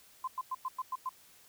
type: tone bursts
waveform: sine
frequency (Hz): 1034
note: C6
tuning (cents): -21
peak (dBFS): -32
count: 7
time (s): 0.24-1.092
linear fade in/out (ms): 5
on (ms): 36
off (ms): 100
effects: white hiss -60 dBFS RMS until 1.48 s